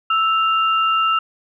sine tone pair together, 1318.5 / 2794 Hz, E6 / F7, 0 / 0 cents, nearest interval octave + minor second, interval 1300 cents, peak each -15 / -22 dBFS, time 0.1-1.19 s, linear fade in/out 5 ms, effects none

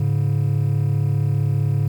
triangle tone pair together, 106.3 / 141.57 Hz, G#2 / C#3, +41 / +37 cents, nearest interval perfect fourth, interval 496 cents, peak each -17 dBFS, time 0-1.88 s, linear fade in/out 5 ms, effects tanh soft clip ceiling -8 dBFS + 8-bit

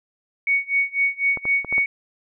sine tone with tremolo, 2230 Hz, C#7, 10 cents sharp, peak -15 dBFS, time 0.47-1.86 s, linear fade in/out 2 ms, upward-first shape sine, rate 4 Hz, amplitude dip 95%
clicks, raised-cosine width 1 ms, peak -18 dBFS, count 5, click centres 1.373 / 1.454 / 1.647 / 1.726 / 1.781 s
effects none

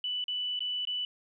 sine tone with dropouts, 2976 Hz, F#7, 9 cents sharp, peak -30 dBFS, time 0.04-1.05 s, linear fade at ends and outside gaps 2 ms, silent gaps 0.241-0.281 / 0.592-0.605 / 0.852-0.872 s, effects none

